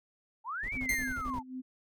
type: linear two-way sweep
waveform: sine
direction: up then down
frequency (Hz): 822 to 2349 to 829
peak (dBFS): -34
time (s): 0.44-1.43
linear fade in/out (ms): 50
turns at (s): 0.74
type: noise bursts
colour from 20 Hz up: brown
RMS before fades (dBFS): -41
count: 9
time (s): 0.63-1.392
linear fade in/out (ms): 5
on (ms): 58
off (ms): 30
type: tone with tremolo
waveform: sine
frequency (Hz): 257.1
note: C4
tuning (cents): -30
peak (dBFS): -36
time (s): 0.75-1.62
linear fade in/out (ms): 20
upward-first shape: sine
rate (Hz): 3.9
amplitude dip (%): 75
type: tone with exponential decay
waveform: 45% pulse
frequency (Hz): 2100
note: C7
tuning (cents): +6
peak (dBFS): -26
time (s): 0.89-1.4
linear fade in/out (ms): 2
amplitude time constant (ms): 110
effects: none